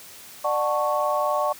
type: chord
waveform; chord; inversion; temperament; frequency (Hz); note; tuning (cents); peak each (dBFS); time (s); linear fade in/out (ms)
sine; D major seventh; none; equal with one note detuned; 596.6 / 740 / 880 / 1108.7; D5 / F#5 / A5 / C#6; +27 / 0 / 0 / 0; -24 / -28 / -29 / -25; 0.44-1.53; 10
effects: white hiss -44 dBFS RMS until 1.59 s + high-pass 60 Hz 12 dB/octave